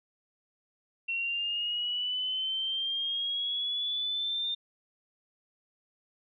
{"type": "linear sweep", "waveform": "sine", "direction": "up", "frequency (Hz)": [2718, 3620], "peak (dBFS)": -29, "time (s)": [1.08, 4.55], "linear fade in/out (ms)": 10, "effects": []}